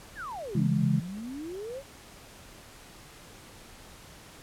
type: exponential two-way sweep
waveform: sine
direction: down then up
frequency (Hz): 1864.7 to 123.47 to 575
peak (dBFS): -35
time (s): 0.15-1.83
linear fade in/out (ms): 50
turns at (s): 0.82
type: chord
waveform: sine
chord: C# minor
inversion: none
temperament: just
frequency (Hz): 138.59 / 166.31 / 207.9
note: C#3 / E3 / G#3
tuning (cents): 0 / +16 / +2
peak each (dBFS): -27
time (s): 0.55-1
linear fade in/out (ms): 5
effects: pink hiss -50 dBFS RMS until 4.42 s + low-pass 12000 Hz 12 dB/octave